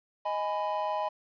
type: chord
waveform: triangle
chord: G# minor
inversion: second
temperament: just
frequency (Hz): 623 / 830.6 / 996.7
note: D#5 / G#5 / B5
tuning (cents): +2 / 0 / +16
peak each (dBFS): -31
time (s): 0.25-1.09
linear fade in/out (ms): 10
effects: resampled to 11025 Hz + 10-bit